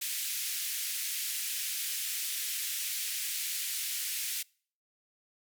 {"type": "band-pass noise", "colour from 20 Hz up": "white", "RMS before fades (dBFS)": -35, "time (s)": [0.01, 4.43], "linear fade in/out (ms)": 10, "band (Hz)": [2000, 16000], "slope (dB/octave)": 24, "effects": ["noise-tail reverb RT60 0.5 s tail -26 dB re dry"]}